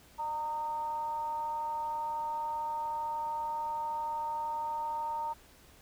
sine tone with frequency modulation, 919 Hz, A#5, 25 cents flat, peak -32 dBFS, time 0.18-5.34 s, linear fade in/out 20 ms, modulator 321 Hz, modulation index 0.34, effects added 60 Hz sine -66 dBFS peak until 5.81 s + pink hiss -59 dBFS RMS until 5.81 s

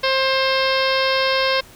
harmonic tone, 530 Hz, C5, 22 cents sharp, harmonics 1 / 2 / 3 / 4 / 5 / 6 / 7 / 8 / 9 / 10, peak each -20 / -23 / -25 / -26 / -27 / -28 / -28 / -29 / -30 / -30 dBFS, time 0.03-1.61 s, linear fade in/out 10 ms, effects pink hiss -45 dBFS RMS until 1.75 s

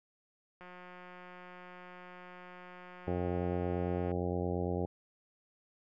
click train, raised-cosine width 0.5 ms, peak -36 dBFS, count 632, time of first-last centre 0.61-4.116 s, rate 180 Hz
harmonic tone, 88.8 Hz, F2, 29 cents sharp, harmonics 1 / 2 / 3 / 4 / 5 / 6 / 7 / 8 / 9, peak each -37 / -38 / -41 / -39 / -39 / -42 / -45 / -47 / -45 dBFS, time 3.07-4.86 s, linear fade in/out 5 ms
effects none

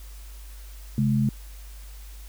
sine tone pair together, 133.3 / 211.6 Hz, C3 / G#3, +33 / +33 cents, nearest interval minor sixth, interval 800 cents, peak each -22 dBFS, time 0.98-1.29 s, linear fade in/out 2 ms, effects added 50 Hz sine -39 dBFS peak until 2.28 s + white hiss -51 dBFS RMS until 2.28 s

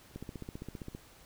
click train, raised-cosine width 3 ms, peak -28 dBFS, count 13, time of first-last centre 0.16-0.949 s, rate 15.2 Hz, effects pink hiss -58 dBFS RMS until 1.25 s

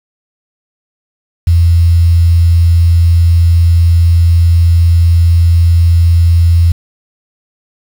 sine tone with quantisation, 84.8 Hz, E2, 50 cents sharp, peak -4 dBFS, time 1.47-6.72 s, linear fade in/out 5 ms, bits 5, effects none

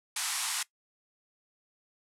white band-pass noise, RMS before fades -33 dBFS, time 0.16-0.63 s, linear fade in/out 5 ms, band 800 to 11000 Hz, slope 48 dB/octave, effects noise-tail reverb RT60 0.1 s tail -19 dB re dry

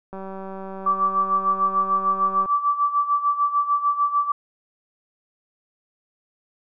click train, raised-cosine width 1 ms, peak -22 dBFS, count 448, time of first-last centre 0.13-2.458 s, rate 192 Hz
sine tone with tremolo, 1160 Hz, D6, 22 cents flat, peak -15 dBFS, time 0.86-4.32 s, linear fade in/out 5 ms, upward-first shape sine, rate 6.7 Hz, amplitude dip 75%
effects none

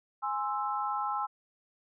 sine chord, Ab augmented, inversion none, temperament equal, 830.6 / 1046.5 / 1318.5 Hz, Ab5 / C6 / E6, 0 / 0 / 0 cents, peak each -33 / -35 / -34 dBFS, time 0.22-1.27 s, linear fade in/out 20 ms, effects none

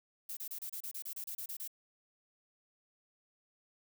violet noise bursts, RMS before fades -42 dBFS, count 13, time 0.29-1.677 s, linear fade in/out 5 ms, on 79 ms, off 30 ms, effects none

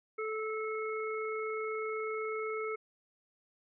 harmonic tone, 436 Hz, A4, 16 cents flat, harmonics 1 / 3 / 5, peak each -35 / -40 / -42 dBFS, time 0.18-2.76 s, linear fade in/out 10 ms, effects none

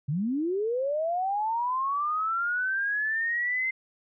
sine linear sweep, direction up, 130.81 to 2084 Hz, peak -25 dBFS, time 0.08-3.71 s, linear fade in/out 10 ms, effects none

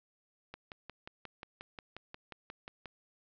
click train, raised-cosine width 0.3 ms, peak -28 dBFS, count 14, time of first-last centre 0.54-2.857 s, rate 5.61 Hz, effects low-pass 5000 Hz 12 dB/octave

